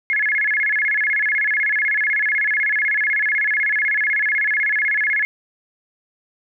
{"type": "tone with vibrato", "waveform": "sine", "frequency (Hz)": 1912, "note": "A#6", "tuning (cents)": 43, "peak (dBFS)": -16, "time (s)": [0.1, 5.25], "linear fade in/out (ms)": 0, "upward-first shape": "square", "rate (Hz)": 16, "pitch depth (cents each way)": 200, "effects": []}